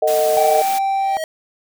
sine chord, D# diminished, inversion second, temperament just, 448 / 622.3 / 746.7 Hz, A4 / D#5 / F#5, +31 / 0 / +16 cents, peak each -20 / -15 / -21 dBFS, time 0.02-0.62 s, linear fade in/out 5 ms
white high-pass noise, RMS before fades -28 dBFS, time 0.07-0.79 s, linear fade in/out 10 ms, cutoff 150 Hz, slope 48 dB/octave
triangle tone with pitch glide, 775 to 780.8 Hz, G5 to G5, -20 to -7 cents, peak -14 dBFS, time 0.37-1.17 s, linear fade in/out 0 ms, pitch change +13 cents, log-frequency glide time 0.49-0.79 s
square tone with exponential growth, 635 Hz, D#5, 35 cents sharp, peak -20 dBFS, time 0.87-1.24 s, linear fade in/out 1 ms, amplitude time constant 80 ms
effects none

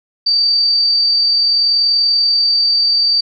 sine tone with amplitude modulation, 4630 Hz, D8, 25 cents flat, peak -9 dBFS, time 0.26-3.21 s, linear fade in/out 10 ms, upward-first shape sine, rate 40.6 Hz, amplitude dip 25%, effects none

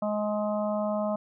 harmonic tone, 210 Hz, G#3, 19 cents sharp, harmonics 1 / 3 / 4 / 5 / 6, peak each -30 / -28 / -38 / -38 / -41 dBFS, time 0.02-1.16 s, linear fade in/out 5 ms, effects none

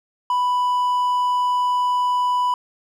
triangle tone, 990 Hz, B5, 4 cents sharp, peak -15 dBFS, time 0.3-2.54 s, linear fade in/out 2 ms, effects none

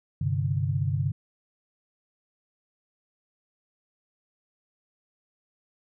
sine chord, G suspended fourth, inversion none, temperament just, 98 / 130.67 / 147 Hz, G2 / C3 / D3, 0 / -2 / +2 cents, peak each -28 dBFS, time 0.21-1.12 s, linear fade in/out 5 ms, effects none

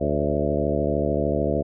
harmonic tone with a mistuned harmonic, 73.42 Hz, D2, in tune, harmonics 1 / 2 / 3 / 4 / 5 / 6 / 7 / 8 / 9, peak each -29 / -29 / -29 / -29 / -29 / -29 / -29 / -29 / -29 dBFS, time 0-1.63 s, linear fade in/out 20 ms, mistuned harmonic 8, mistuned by -31 cents, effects none

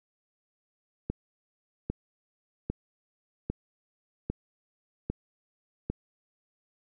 click train, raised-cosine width 3 ms, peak -17 dBFS, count 7, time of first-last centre 1.1-5.9 s, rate 1.25 Hz, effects none

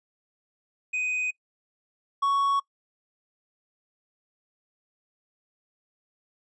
triangle tone pair in turn, 2500 / 1113.6 Hz, D#7 / C#6, +8 / +8 cents, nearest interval octave + major second, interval 1400 cents, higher first, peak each -24 / -19 dBFS, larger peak second, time 0.93-1.31 / 2.22-2.6 s, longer neither, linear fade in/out 10 ms, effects noise-tail reverb RT60 0.1 s tail -23 dB re dry + resampled to 22050 Hz

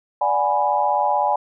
sine chord, G# half-diminished seventh, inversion second, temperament equal with one note detuned, 587.3 / 734.5 / 830.6 / 987.8 Hz, D5 / F#5 / G#5 / B5, 0 / -13 / 0 / 0 cents, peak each -24 / -24 / -19 / -23 dBFS, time 0.21-1.36 s, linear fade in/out 5 ms, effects none

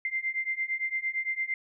sine beating tone pair, 2085 / 2093.8 Hz, C7 / C7, -7 / +1 cents, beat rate 8.8 Hz, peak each -32 / -31 dBFS, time 0.05-1.54 s, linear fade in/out 2 ms, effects none

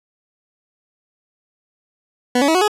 20% pulse tone with pitch steps, 246.9 / 282 / 322 / 367.8 / 420.1 Hz, B3 / C#4 / E4 / F#4 / G#4, 0 / +30 / -41 / -10 / +20 cents, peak -8 dBFS, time 2.35-2.68 s, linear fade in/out 5 ms, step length 66 ms, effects low-pass 10000 Hz 12 dB/octave

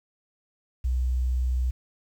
sine tone, 62.6 Hz, B1, 24 cents sharp, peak -22 dBFS, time 0.84-1.71 s, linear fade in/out 10 ms, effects 9-bit

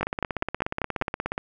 two click trains, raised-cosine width 0.5 ms, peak -12 / -9 dBFS, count 24 / 6, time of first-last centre 0.01-1.379 / 0.03-1.014 s, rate 16.8 / 5.08 Hz, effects none

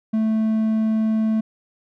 triangle tone, 219.6 Hz, A3, 3 cents flat, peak -15 dBFS, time 0.13-1.41 s, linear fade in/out 10 ms, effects none

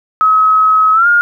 sine tone with pitch glide, 1279 to 1419.1 Hz, D#6 to F6, +47 to +27 cents, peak -6 dBFS, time 0.21-1.21 s, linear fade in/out 0 ms, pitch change +180 cents, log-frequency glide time 0.93-1.07 s, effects 8-bit

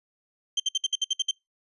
35% pulse tone bursts, 3136 Hz, G7, in tune, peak -20 dBFS, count 9, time 0.57-1.311 s, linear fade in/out 5 ms, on 29 ms, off 60 ms, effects noise-tail reverb RT60 0.2 s tail -26 dB re dry + resampled to 24000 Hz

